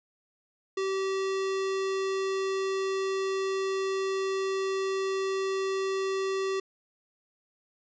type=tone; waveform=square; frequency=385.4 Hz; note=G4; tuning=29 cents flat; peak=-28 dBFS; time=0.77-6.6 s; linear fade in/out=5 ms; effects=resampled to 16000 Hz